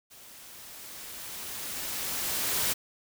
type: noise with level ramp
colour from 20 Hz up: white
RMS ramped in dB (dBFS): -51 to -27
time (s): 0.1-2.74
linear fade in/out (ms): 20
effects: none